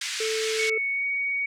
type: band-pass noise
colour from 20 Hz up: pink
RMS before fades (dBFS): -31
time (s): 0.01-0.7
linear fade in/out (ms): 5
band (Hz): 1800 to 7700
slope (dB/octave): 24
type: harmonic tone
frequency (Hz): 440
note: A4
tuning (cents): 0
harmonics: 1 / 3 / 5 / 6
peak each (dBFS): -26 / -46 / -39 / -50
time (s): 0.2-0.78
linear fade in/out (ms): 5
type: tone with pitch glide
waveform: sine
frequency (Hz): 2221 to 2243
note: C#7 to C#7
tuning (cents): +3 to +20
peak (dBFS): -24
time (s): 0.59-1.46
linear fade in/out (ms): 5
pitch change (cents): +17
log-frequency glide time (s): 0.92-1.04
effects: none